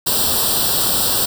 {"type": "noise with comb filter", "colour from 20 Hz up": "white", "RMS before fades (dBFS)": -17, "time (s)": [0.06, 1.26], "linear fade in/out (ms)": 10, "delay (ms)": 0.23, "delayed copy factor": 0.9, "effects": []}